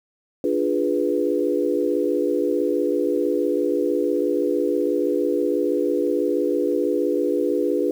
sine chord, D diminished seventh, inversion none, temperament equal, 293.7 / 349.2 / 415.3 / 493.9 Hz, D4 / F4 / Ab4 / Cb5, 0 / 0 / 0 / 0 cents, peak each -24 dBFS, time 0.44-7.91 s, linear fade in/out 2 ms, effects 8-bit

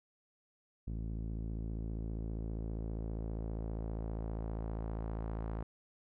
sawtooth tone with low-pass filter sweep, 55 Hz, A1, in tune, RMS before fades -39 dBFS, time 0.87-5.63 s, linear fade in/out 5 ms, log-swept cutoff 240 to 1100 Hz, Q 1, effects none

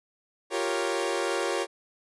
sawtooth chord, G half-diminished seventh, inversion third, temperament equal, 349.2 / 392 / 466.2 / 554.4 Hz, F4 / G4 / Bb4 / Db5, 0 / 0 / 0 / 0 cents, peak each -28 dBFS, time 0.5-1.67 s, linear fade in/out 50 ms, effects resampled to 24000 Hz

